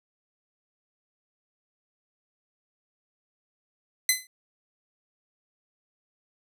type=tone with exponential decay; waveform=10% pulse; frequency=2030 Hz; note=B6; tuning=47 cents sharp; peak=-7 dBFS; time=4.09-4.27 s; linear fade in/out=2 ms; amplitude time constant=39 ms; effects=none